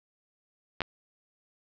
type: clicks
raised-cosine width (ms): 0.3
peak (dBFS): -13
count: 2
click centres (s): 0.806 / 0.818
effects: low-pass 5000 Hz 12 dB/octave